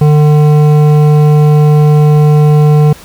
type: tone with hard clipping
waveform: triangle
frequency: 150 Hz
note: D3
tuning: 37 cents sharp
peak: -5 dBFS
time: 0.01-2.93 s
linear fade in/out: 5 ms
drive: 15 dB
effects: pink hiss -34 dBFS RMS until 3.04 s